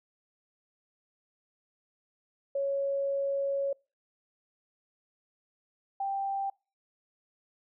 sine tone pair in turn, 554.4 / 786.3 Hz, C#5 / G5, 0 / +5 cents, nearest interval tritone, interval 605 cents, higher second, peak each -27 / -29 dBFS, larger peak first, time 2.55-3.73 / 6-6.5 s, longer first, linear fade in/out 5 ms, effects noise-tail reverb RT60 0.3 s tail -25 dB re dry

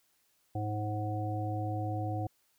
harmonic tone, 105.6 Hz, G#2, 29 cents sharp, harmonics 1 / 3 / 5 / 7, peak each -33 / -39 / -43 / -38 dBFS, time 0.55-2.27 s, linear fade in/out 5 ms, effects white hiss -72 dBFS RMS until 2.58 s

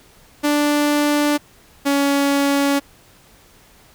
sawtooth tone pair in turn, 293.7 / 280.9 Hz, D4 / C#4, 0 / +23 cents, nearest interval minor second, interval 77 cents, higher first, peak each -11 dBFS, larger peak neither, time 0.43-1.38 / 1.85-2.8 s, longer neither, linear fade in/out 20 ms, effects pink hiss -50 dBFS RMS until 3.94 s

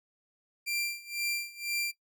sawtooth tone with tremolo, 2369 Hz, D7, 14 cents sharp, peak -25 dBFS, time 0.66-1.92 s, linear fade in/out 20 ms, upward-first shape sine, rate 2 Hz, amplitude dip 90%, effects noise-tail reverb RT60 0.1 s tail -18 dB re dry

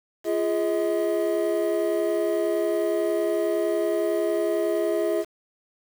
triangle tone cluster, 342.8 / 413.7 / 638 Hz, F4 / G#4 / D#5, -32 / -7 / +43 cents, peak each -24 dBFS, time 0.24-5.25 s, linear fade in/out 50 ms, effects 7-bit

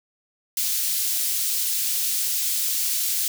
white high-pass noise, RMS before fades -24 dBFS, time 0.57-3.28 s, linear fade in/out 2 ms, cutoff 3800 Hz, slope 12 dB/octave, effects none

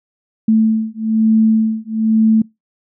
sine beating tone pair, 220 / 221.1 Hz, A3 / A3, 0 / +9 cents, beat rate 1.1 Hz, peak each -14 dBFS, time 0.48-2.42 s, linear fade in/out 5 ms, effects noise-tail reverb RT60 0.2 s tail -24 dB re dry

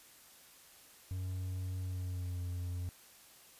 triangle tone with pitch glide, 92.5 to 88.94 Hz, F#2 to F2, 0 to +32 cents, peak -34 dBFS, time 1.11-2.89 s, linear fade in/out 0 ms, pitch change -68 cents, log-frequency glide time 1.82-2.42 s, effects white hiss -59 dBFS RMS until 3.59 s + resampled to 32000 Hz

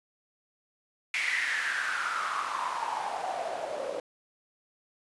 white noise with band-pass filter sweep, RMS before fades -32 dBFS, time 1.14-4 s, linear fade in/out 2 ms, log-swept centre 2200 to 520 Hz, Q 6.8, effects resampled to 24000 Hz

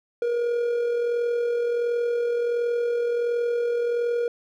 triangle tone with amplitude modulation, 475.6 Hz, A#4, 35 cents sharp, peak -18 dBFS, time 0.22-4.28 s, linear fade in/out 2 ms, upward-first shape sine, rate 41.4 Hz, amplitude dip 35%, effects none

